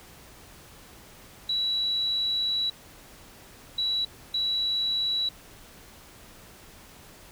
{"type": "tone bursts at uneven times", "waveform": "sine", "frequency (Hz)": 3921, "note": "B7", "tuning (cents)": -13, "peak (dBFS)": -24, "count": 3, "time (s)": [[1.49, 2.7], [3.78, 4.05], [4.34, 5.29]], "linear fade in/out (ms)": 5, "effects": ["pink hiss -50 dBFS RMS until 7.31 s"]}